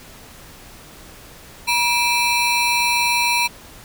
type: ring-modulated tone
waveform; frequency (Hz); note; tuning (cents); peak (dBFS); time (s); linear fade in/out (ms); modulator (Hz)
25% pulse; 1661.2; G#6; 0; -9; 1.67-3.48; 20; 704
effects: pink hiss -42 dBFS RMS until 3.84 s